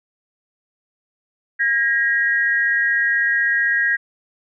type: tone pair together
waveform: sine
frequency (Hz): 1629 / 1893.1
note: G#6 / A#6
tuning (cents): -34 / +26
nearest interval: minor third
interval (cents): 260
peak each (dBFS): -18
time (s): 1.59-3.97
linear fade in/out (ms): 20
effects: none